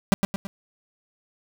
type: tone with echo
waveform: 45% pulse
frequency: 196.7 Hz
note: G3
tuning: 6 cents sharp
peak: -13 dBFS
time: 0.12-0.14 s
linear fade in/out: 0 ms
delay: 110 ms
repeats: 3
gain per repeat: -6 dB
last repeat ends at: 0.47 s
effects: none